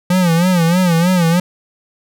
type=tone with vibrato; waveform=square; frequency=174.61 Hz; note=F3; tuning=in tune; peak=-11 dBFS; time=0.1-1.4 s; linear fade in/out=5 ms; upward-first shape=sine; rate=3.2 Hz; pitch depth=110 cents each way; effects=none